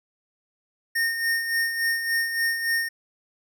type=tone with tremolo; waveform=square; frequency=1836 Hz; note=A#6; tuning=27 cents flat; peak=-21 dBFS; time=0.95-2.89 s; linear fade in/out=10 ms; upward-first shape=sine; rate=3.5 Hz; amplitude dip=55%; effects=none